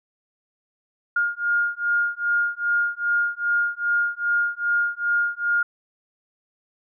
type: beating tone pair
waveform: sine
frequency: 1416 / 1418.5 Hz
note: F6 / F6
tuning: +23 / +27 cents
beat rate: 2.5 Hz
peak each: -23 dBFS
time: 1.16-5.63 s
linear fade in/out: 5 ms
effects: none